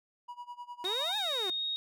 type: tone with tremolo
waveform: triangle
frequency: 969 Hz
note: B5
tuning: 33 cents flat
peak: -37 dBFS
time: 0.28-1.12 s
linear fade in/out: 10 ms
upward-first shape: sine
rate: 9.8 Hz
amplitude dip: 90%
type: exponential two-way sweep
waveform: sawtooth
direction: up then down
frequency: 349.2 to 880 to 349.2 Hz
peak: -32 dBFS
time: 0.84-1.5 s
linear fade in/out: 2 ms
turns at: 1.17 s
type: tone with vibrato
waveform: sine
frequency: 3729 Hz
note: A#7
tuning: in tune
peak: -31 dBFS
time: 0.85-1.76 s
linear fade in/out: 0 ms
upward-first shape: sine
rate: 2.7 Hz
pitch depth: 9 cents each way
effects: none